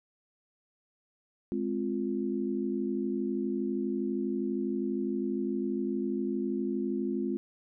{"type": "chord", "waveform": "sine", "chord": "F minor", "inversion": "first", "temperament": "just", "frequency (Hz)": [209.5, 261.9, 349.2], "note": ["Ab3", "C4", "F4"], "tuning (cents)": [15, 2, 0], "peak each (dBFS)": -33, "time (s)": [1.52, 7.37], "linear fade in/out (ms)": 0, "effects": []}